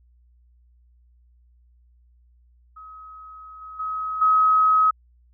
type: tone with level steps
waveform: sine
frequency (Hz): 1273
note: D#6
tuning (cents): +39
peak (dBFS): -39 / -36 / -25 / -14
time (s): 2.76-4.91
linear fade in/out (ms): 10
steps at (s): 3.61 / 3.79 / 4.21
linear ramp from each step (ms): 10
effects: added 60 Hz sine -54 dBFS peak until 5.33 s